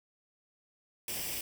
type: noise with comb filter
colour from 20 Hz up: white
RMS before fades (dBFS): -37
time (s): 1.08-1.41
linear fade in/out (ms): 2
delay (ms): 0.37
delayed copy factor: +0.6
effects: none